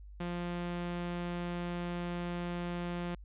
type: tone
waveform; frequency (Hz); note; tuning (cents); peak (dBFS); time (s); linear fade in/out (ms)
sawtooth; 174.61; F3; 0; -31; 0.2-3.15; 5
effects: added 50 Hz sine -47 dBFS peak until 3.24 s + resampled to 8000 Hz